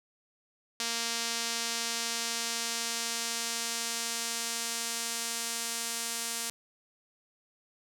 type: tone with band-pass filter sweep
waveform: sawtooth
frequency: 232 Hz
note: A#3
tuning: 8 cents flat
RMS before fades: -34 dBFS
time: 0.8-6.5 s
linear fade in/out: 0 ms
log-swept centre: 5600 to 8400 Hz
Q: 1.1
effects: none